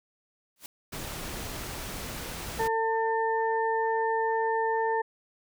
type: noise with exponential growth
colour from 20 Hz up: white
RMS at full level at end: -38 dBFS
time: 0.56-0.66 s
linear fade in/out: 2 ms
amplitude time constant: 21 ms
type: noise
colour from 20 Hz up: pink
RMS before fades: -37 dBFS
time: 0.92-2.68 s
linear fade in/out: 10 ms
type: harmonic tone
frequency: 448.9 Hz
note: A4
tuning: 35 cents sharp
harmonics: 1 / 2 / 4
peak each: -28 / -27 / -34 dBFS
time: 2.59-5.02 s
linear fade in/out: 10 ms
effects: none